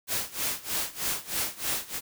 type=noise with tremolo; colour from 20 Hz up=white; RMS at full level=-28 dBFS; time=0.07-2.01 s; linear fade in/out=50 ms; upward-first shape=sine; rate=3.2 Hz; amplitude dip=90%; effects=none